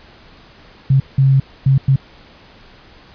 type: tone bursts at uneven times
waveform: sine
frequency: 135 Hz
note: C#3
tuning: 45 cents flat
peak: -8 dBFS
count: 4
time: 0.9-1 / 1.18-1.4 / 1.66-1.78 / 1.88-1.96 s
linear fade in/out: 5 ms
effects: pink hiss -44 dBFS RMS until 3.14 s + resampled to 11025 Hz